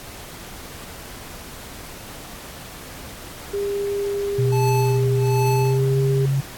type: tone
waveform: sine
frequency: 402.5 Hz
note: G4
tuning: 46 cents sharp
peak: -21 dBFS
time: 3.53-6.26 s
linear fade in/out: 10 ms
type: tone with pitch glide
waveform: sine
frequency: 124.4 to 136.45 Hz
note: B2 to C#3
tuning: +13 to -27 cents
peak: -17 dBFS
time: 4.38-6.41 s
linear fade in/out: 10 ms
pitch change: +160 cents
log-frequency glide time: 5.41-6.03 s
type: tone with tremolo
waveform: square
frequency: 870 Hz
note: A5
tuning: 20 cents flat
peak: -23 dBFS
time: 4.52-5.8 s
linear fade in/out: 5 ms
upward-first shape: sine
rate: 1.3 Hz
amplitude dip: 100%
effects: pink hiss -38 dBFS RMS until 6.57 s + AAC 64 kbps